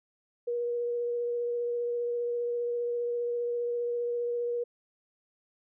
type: tone with vibrato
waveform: sine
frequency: 478.4 Hz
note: A#4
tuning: 45 cents sharp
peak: -28 dBFS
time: 0.47-4.64 s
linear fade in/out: 10 ms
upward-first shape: triangle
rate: 15 Hz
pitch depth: 13 cents each way
effects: none